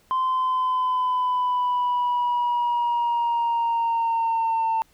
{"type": "exponential sweep", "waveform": "sine", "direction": "down", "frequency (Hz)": [1038, 897], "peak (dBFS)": -18, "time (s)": [0.11, 4.82], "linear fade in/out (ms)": 0, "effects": ["tanh soft clip ceiling -18 dBFS", "pink hiss -60 dBFS RMS until 4.93 s"]}